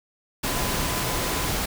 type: tone in noise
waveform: sine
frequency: 1008 Hz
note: B5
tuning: 35 cents sharp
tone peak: -36 dBFS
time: 0.46-1.49 s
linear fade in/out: 10 ms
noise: pink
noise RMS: -26 dBFS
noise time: 0.43-1.66 s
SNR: -13 dB
effects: none